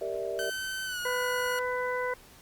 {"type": "chord", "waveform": "sine", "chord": "E half-diminished seventh", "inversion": "first", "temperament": "equal with one note detuned", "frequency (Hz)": [392, 466.2, 587.3, 653.9], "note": ["G4", "Bb4", "D5", "E5"], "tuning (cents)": [0, 0, 0, -14], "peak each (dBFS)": -36, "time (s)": [0.01, 0.5], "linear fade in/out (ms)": 5}
{"type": "tone with pitch glide", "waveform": "sawtooth", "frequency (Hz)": [1533, 1447], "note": ["G6", "F#6"], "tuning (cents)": [-39, -39], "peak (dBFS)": -29, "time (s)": [0.39, 1.59], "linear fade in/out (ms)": 0, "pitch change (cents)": -100, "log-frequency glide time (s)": [0.85, 1]}
{"type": "harmonic tone", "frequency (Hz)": 499.3, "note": "B4", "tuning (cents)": 19, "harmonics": [1, 2, 3, 4], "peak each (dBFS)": [-31, -34, -36, -37], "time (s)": [1.05, 2.14], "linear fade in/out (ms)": 5}
{"effects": ["pink hiss -54 dBFS RMS until 2.41 s", "Opus 48 kbps"]}